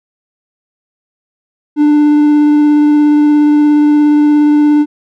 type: tone with vibrato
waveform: triangle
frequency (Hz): 296.7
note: D4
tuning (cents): +18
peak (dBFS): -3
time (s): 1.76-4.86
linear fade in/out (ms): 50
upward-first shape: sine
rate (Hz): 17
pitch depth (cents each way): 9
effects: none